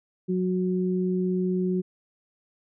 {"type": "tone pair together", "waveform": "sine", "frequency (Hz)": [183.17, 367.4], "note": ["F#3", "F#4"], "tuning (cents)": [-17, -12], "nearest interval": "octave", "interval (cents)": 1205, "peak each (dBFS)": [-24, -27], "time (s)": [0.28, 1.82], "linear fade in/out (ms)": 20, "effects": []}